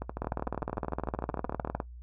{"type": "two click trains", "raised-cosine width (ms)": 1, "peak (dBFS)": [-20, -17], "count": [24, 32], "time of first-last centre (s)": [[0.02, 1.749], [0.22, 1.802]], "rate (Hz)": [13.3, 19.6], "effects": ["noise-tail reverb RT60 0.1 s tail -18 dB re dry", "added 60 Hz sine -43 dBFS peak until 2.02 s"]}